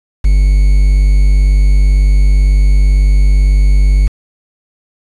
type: tone with quantisation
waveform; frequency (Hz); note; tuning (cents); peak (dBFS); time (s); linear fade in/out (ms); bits
triangle; 49; G1; 0; -3; 0.24-4.08; 10; 5
effects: resampled to 24000 Hz